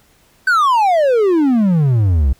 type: exponential sweep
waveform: triangle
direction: down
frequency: 1553 to 61.8 Hz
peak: -8 dBFS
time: 0.47-2.33 s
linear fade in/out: 5 ms
effects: pink hiss -53 dBFS RMS until 2.39 s